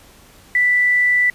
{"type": "tone with quantisation", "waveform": "sine", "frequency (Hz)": 1975.5, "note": "B6", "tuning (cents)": 0, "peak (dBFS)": -12, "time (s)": [0.55, 1.3], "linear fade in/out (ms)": 2, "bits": 7, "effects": ["pink hiss -47 dBFS RMS until 1.34 s", "resampled to 32000 Hz"]}